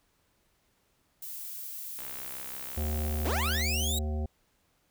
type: noise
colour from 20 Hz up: violet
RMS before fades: -40 dBFS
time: 1.22-3.99 s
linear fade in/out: 5 ms
type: click train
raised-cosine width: 0.3 ms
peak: -28 dBFS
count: 108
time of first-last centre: 1.99-3.611 s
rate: 66 Hz
type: harmonic tone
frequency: 76 Hz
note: D#2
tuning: 40 cents flat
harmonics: 1 / 3 / 5 / 7 / 9 / 10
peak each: -29 / -39 / -43 / -46 / -48 / -49 dBFS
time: 2.77-4.26 s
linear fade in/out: 5 ms
type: linear sweep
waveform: 20% pulse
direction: up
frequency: 180 to 3906 Hz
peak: -25 dBFS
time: 3.25-3.99 s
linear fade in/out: 5 ms
effects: pink hiss -71 dBFS RMS until 4.9 s